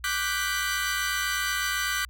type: chord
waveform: sawtooth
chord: G major seventh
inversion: second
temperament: equal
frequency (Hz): 1174.7 / 1480 / 1568 / 1975.5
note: D6 / F#6 / G6 / B6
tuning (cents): 0 / 0 / 0 / 0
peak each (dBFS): -29 / -27 / -28 / -28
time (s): 0.04-2.05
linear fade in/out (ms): 2
effects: added 60 Hz sine -44 dBFS peak until 2.09 s